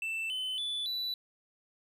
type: tone with pitch steps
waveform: triangle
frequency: 2661 / 3039 / 3471 / 3964 Hz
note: E7 / F#7 / A7 / B7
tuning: +16 / +46 / -24 / +6 cents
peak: -31 dBFS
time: 0.02-1.14 s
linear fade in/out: 2 ms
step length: 280 ms
effects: none